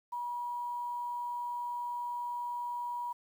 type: tone with quantisation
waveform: sine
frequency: 965 Hz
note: B5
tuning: 40 cents flat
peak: -34 dBFS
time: 0.12-3.13 s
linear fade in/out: 10 ms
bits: 10
effects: none